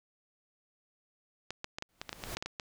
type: clicks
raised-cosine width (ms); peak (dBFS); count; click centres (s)
0.2; -20; 12; 1.506 / 1.644 / 1.785 / 1.824 / 2.015 / 2.093 / 2.129 / 2.238 / 2.37 / 2.425 / 2.46 / 2.598
type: noise with exponential growth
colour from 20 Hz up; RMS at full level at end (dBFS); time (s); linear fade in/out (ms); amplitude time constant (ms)
pink; -38; 1.89-2.35; 0; 99
effects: none